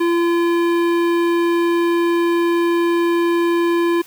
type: tone with hard clipping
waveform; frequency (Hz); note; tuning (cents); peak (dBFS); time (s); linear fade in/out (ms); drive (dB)
sine; 341.4; F4; -39; -16; 0-4.02; 10; 15
effects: white hiss -44 dBFS RMS until 4.06 s